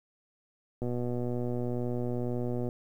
click train, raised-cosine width 2 ms, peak -21 dBFS, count 229, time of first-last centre 0.82-2.689 s, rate 122 Hz, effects 10-bit

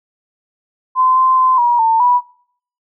sine tone with pitch steps, 1029 / 1038 / 1031 / 958 / 900 / 980 Hz, C6 / C6 / C6 / A#5 / A5 / B5, -29 / -14 / -26 / +47 / +39 / -14 cents, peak -9 dBFS, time 0.95-2.21 s, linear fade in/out 50 ms, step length 210 ms, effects noise-tail reverb RT60 0.6 s tail -21 dB re dry

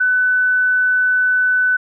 sine tone, 1500 Hz, F#6, 23 cents sharp, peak -12 dBFS, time 0-1.77 s, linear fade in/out 10 ms, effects none

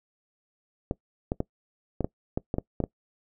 clicks, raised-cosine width 2 ms, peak -13 dBFS, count 10, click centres 0.911 / 1.319 / 1.404 / 2.007 / 2.045 / 2.375 / 2.541 / 2.584 / 2.803 / 2.839 s, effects noise-tail reverb RT60 0.1 s tail -22 dB re dry

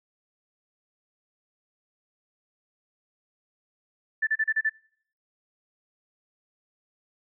sine tone bursts, 1760 Hz, A6, in tune, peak -21 dBFS, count 6, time 4.22-4.696 s, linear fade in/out 10 ms, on 51 ms, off 34 ms, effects noise-tail reverb RT60 0.6 s tail -25 dB re dry

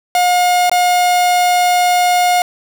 45% pulse tone with dropouts, 716 Hz, F5, 43 cents sharp, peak -10 dBFS, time 0.15-2.42 s, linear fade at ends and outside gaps 1 ms, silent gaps 0.696-0.715 s, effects none

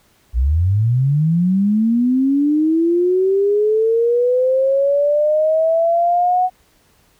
sine linear sweep, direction up, 55.1 to 741 Hz, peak -12 dBFS, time 0.33-6.5 s, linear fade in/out 50 ms, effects pink hiss -56 dBFS RMS until 7.19 s

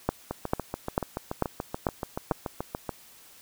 two click trains, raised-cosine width 1 ms, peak -16 / -9 dBFS, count 19 / 6, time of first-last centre 0.31-2.892 / 0.09-2.312 s, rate 6.97 / 2.25 Hz, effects white hiss -53 dBFS RMS until 3.41 s

